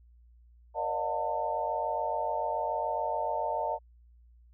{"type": "tone cluster", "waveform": "sine", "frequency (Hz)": [475.7, 565, 612, 713, 897], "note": ["A#4", "C#5", "D#5", "F5", "A5"], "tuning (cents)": [35, 33, -29, 36, 33], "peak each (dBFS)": [-40, -39, -34, -35, -32], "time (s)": [0.74, 3.79], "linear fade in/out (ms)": 50, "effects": ["added 59 Hz sine -55 dBFS peak until 4.53 s"]}